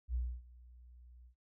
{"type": "tone with ADSR envelope", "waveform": "sine", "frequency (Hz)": 60.8, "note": "B1", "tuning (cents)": -26, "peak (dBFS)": -32, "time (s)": [0.08, 1.35], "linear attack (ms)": 66, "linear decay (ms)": 270, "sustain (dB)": -23, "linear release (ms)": 93, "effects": ["noise-tail reverb RT60 0.1 s tail -17 dB re dry"]}